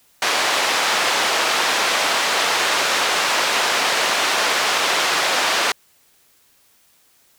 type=band-pass noise; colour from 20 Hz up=pink; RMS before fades=-19 dBFS; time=0.22-5.72 s; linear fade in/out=2 ms; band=690 to 5500 Hz; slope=12 dB/octave; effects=white hiss -57 dBFS RMS until 7.38 s